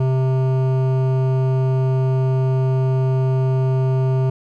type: tone with hard clipping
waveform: sine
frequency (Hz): 130.81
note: C3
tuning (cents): 0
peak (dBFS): -17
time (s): 0-4.3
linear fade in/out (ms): 5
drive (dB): 13
effects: none